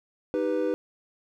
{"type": "chord", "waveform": "triangle", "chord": "Eb augmented", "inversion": "none", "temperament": "equal", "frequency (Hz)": [311.1, 392, 493.9], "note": ["Eb4", "G4", "B4"], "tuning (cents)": [0, 0, 0], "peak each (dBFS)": [-27, -28, -25], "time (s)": [0.34, 0.74], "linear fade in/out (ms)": 0, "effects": []}